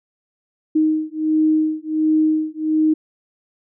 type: beating tone pair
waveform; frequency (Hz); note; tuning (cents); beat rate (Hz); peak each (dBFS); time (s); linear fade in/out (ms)
sine; 311.1 / 312.5; D#4 / D#4; 0 / +8; 1.4; -18; 0.75-2.94; 10
effects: none